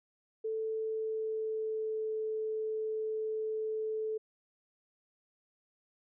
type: tone with pitch glide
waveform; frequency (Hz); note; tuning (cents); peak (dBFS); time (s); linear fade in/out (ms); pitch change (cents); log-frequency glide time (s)
sine; 441 to 436.2; A4 to A4; +4 to -15; -32; 0.44-4.18; 10; -19; 0.59-2.15
effects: none